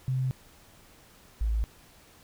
sine tone pair in turn, 130 / 54.78 Hz, C3 / A1, -11 / -7 cents, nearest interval octave + minor third, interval 1496 cents, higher first, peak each -25 / -24 dBFS, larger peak second, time 0.08-0.31 / 1.41-1.64 s, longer neither, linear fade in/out 0 ms, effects pink hiss -56 dBFS RMS until 2.23 s

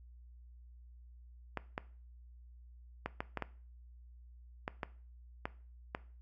clicks, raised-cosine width 0.5 ms, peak -21 dBFS, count 10, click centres 1.573 / 1.779 / 3.06 / 3.205 / 3.373 / 3.423 / 4.679 / 4.832 / 5.455 / 5.949 s, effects noise-tail reverb RT60 0.4 s tail -18 dB re dry + added 60 Hz sine -53 dBFS peak until 6.21 s

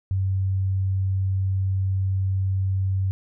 sine tone, 95.6 Hz, G2, 43 cents flat, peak -20 dBFS, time 0.11-3.11 s, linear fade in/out 0 ms, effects none

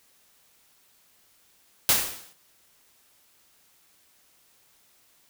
white noise with exponential decay, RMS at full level -17 dBFS, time 1.89-2.33 s, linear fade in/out 1 ms, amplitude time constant 95 ms, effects white hiss -62 dBFS RMS until 5.29 s

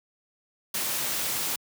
white noise, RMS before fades -29 dBFS, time 0.74-1.56 s, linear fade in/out 5 ms, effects high-pass 100 Hz 12 dB/octave

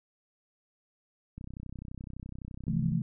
click train, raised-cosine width 5 ms, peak -29 dBFS, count 50, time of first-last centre 1.38-2.921 s, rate 31.8 Hz
sine chord, F major seventh, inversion second, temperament just, 130.96 / 163.7 / 174.61 / 218.3 Hz, C3 / E3 / F3 / A3, +2 / -12 / 0 / -13 cents, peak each -32 / -30 / -34 / -33 dBFS, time 2.68-3.02 s, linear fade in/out 2 ms
effects none

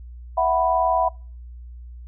sine chord, E suspended second, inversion none, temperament equal, 659.3 / 740 / 987.8 Hz, E5 / F#5 / B5, 0 / 0 / 0 cents, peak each -21 dBFS, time 0.37-1.09 s, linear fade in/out 10 ms, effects noise-tail reverb RT60 0.4 s tail -26 dB re dry + added 60 Hz sine -36 dBFS peak until 2.07 s

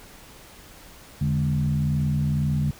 sine tone with frequency modulation, 146.83 Hz, D3, in tune, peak -20 dBFS, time 1.21-2.71 s, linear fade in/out 5 ms, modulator 62 Hz, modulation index 0.9, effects pink hiss -47 dBFS RMS until 2.79 s

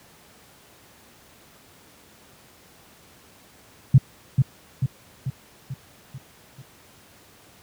sine tone with echo, 132.1 Hz, C3, 17 cents sharp, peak -7 dBFS, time 3.94-3.98 s, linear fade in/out 5 ms, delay 440 ms, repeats 6, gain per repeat -5 dB, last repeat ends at 6.62 s, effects pink hiss -52 dBFS RMS until 7.62 s + high-pass 80 Hz 12 dB/octave

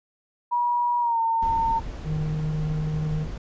sine tone with pitch glide, 963 to 909 Hz, B5 to A#5, -44 to -44 cents, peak -20 dBFS, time 0.51-1.8 s, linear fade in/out 20 ms, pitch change -100 cents, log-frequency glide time 1-1.2 s
brown noise, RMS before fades -33 dBFS, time 1.42-3.38 s, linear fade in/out 5 ms
triangle tone, 154.1 Hz, D#3, 16 cents flat, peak -22 dBFS, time 2.04-3.27 s, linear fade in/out 50 ms
effects resampled to 16000 Hz

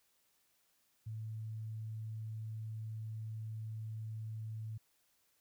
sine tone, 110 Hz, A2, in tune, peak -40 dBFS, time 1.06-4.78 s, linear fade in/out 10 ms, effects white hiss -75 dBFS RMS until 5.4 s

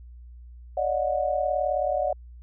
sine tone cluster, 575 / 614 / 730 Hz, D5 / D#5 / F#5, -37 / -23 / -24 cents, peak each -27 dBFS, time 0.77-2.13 s, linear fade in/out 5 ms, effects added 60 Hz sine -42 dBFS peak until 2.42 s

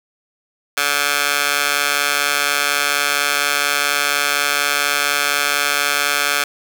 15% pulse tone with high-pass filter, 144.2 Hz, D3, 31 cents flat, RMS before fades -18 dBFS, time 0.77-6.44 s, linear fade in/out 5 ms, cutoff 1400 Hz, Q 0.93, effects none

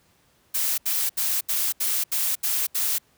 blue noise bursts, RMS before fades -24 dBFS, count 8, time 0.54-2.985 s, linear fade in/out 10 ms, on 240 ms, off 75 ms, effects pink hiss -62 dBFS RMS until 3.17 s + high-pass 60 Hz 12 dB/octave

